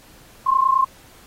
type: tone pair together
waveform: sine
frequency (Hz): 1046.5 / 1075.9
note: C6 / C6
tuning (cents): 0 / +48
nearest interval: unison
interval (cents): 48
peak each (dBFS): -17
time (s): 0.46-0.85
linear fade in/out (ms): 10
effects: pink hiss -49 dBFS RMS until 1.26 s + AAC 48 kbps